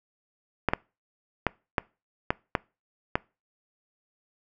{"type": "clicks", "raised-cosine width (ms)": 0.5, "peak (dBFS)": -7, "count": 7, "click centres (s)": [0.687, 0.735, 1.467, 1.782, 2.305, 2.552, 3.155], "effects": ["noise-tail reverb RT60 0.3 s tail -24 dB re dry"]}